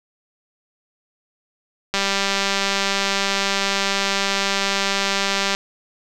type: click train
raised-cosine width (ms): 0.2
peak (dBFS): -3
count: 712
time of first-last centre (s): 1.94-5.549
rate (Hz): 197
effects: none

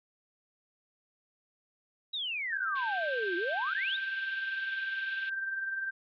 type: exponential two-way sweep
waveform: sine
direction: down then up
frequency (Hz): 3927 to 334.6 to 3927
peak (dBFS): -32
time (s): 2.13-3.97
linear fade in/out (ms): 10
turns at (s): 3.36
type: tone with tremolo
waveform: sine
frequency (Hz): 1569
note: G6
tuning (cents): +1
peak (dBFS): -30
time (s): 2.52-5.91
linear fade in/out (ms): 10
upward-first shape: sine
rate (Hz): 20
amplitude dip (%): 45
type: band-pass noise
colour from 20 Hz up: pink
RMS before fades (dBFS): -47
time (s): 2.75-5.3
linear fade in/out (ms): 10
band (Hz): 2400 to 3700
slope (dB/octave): 48
effects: none

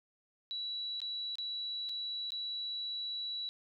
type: tone with dropouts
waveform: sine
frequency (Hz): 3925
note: B7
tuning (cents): -11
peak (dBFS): -36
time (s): 0.51-3.49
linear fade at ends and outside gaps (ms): 0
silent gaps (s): 1.003-1.017 / 1.355-1.384 / 1.89-1.894 / 2.305-2.32
effects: none

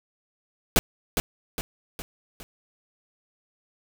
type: noise with echo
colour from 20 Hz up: pink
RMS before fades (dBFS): -18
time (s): 0.76-0.79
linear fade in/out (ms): 0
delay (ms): 410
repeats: 4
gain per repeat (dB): -6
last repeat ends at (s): 2.43
effects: none

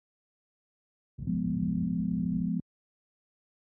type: low-pass noise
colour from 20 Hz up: white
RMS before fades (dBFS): -39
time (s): 1.18-2.49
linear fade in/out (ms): 10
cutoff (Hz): 180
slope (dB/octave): 24
type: chord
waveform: sine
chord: F diminished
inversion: none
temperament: equal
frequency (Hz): 174.61 / 207.7 / 246.9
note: F3 / Ab3 / Cb4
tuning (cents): 0 / 0 / 0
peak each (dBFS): -30 / -32 / -33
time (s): 1.27-2.6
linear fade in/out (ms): 5
effects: high-pass 60 Hz 12 dB/octave

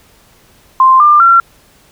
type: tone with pitch steps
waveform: sine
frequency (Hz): 1046.5 / 1195.2 / 1365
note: C6 / D6 / F6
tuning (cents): 0 / +30 / -40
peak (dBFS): -3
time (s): 0.8-1.4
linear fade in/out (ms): 2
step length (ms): 200
effects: pink hiss -47 dBFS RMS until 1.91 s

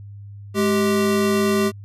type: tone pair together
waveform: square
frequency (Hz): 210 / 391.2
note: G#3 / G4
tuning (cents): +19 / -4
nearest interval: major seventh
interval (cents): 1077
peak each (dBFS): -20 / -20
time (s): 0.54-1.72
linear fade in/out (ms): 50
effects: added 101 Hz sine -35 dBFS peak until 1.84 s + resampled to 32000 Hz

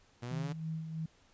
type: exponential sweep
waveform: sawtooth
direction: up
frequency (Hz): 118.2 to 146.83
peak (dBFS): -35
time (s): 0.22-0.53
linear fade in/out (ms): 10
type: tone with tremolo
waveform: sine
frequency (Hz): 160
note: D#3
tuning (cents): +49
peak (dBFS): -34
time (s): 0.31-1.06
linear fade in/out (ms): 5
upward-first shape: sine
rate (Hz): 3.1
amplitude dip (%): 50
effects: pink hiss -66 dBFS RMS until 1.33 s + resampled to 16000 Hz

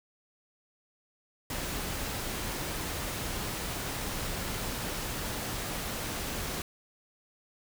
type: noise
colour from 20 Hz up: pink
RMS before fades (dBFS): -35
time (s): 1.5-6.62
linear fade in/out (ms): 2
effects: none

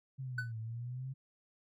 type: exponential two-way sweep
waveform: sine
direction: down then up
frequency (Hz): 135.3 to 110 to 135.3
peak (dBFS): -38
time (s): 0.18-1.14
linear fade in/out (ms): 20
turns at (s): 0.59
type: tone with exponential decay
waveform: triangle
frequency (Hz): 1499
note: F#6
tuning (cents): +22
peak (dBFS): -29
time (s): 0.38-0.52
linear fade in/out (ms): 5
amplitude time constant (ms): 30
effects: MP3 96 kbps

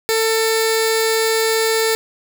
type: tone with notch filter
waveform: 15% pulse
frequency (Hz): 446.2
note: A4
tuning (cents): +24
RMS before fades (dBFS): -17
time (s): 0.09-1.95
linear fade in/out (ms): 0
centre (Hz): 1100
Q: 0.73
effects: none

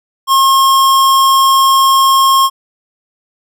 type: tone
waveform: square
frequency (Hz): 1076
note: C6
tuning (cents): +48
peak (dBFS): -7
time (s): 0.27-2.5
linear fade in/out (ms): 50
effects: none

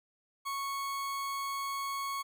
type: tone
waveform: 40% pulse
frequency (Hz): 1105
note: C#6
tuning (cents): -6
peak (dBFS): -33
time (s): 0.45-2.23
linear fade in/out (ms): 20
effects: none

